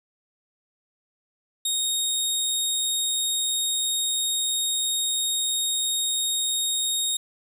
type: tone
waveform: 20% pulse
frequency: 3729 Hz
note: A#7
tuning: in tune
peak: -17 dBFS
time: 1.65-7.17 s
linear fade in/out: 5 ms
effects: 9-bit